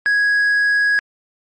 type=tone; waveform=triangle; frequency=1661.2 Hz; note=G#6; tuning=in tune; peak=-11 dBFS; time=0.06-0.99 s; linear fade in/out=0 ms; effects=MP3 32 kbps